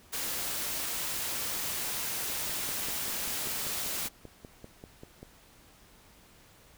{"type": "noise", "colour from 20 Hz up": "white", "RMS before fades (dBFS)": -34, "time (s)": [0.12, 4.09], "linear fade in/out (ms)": 20}
{"type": "click train", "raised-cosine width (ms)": 2, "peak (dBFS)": -31, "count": 16, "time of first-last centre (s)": [2.3, 5.23], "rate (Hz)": 5.12}
{"effects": ["pink hiss -58 dBFS RMS until 6.77 s"]}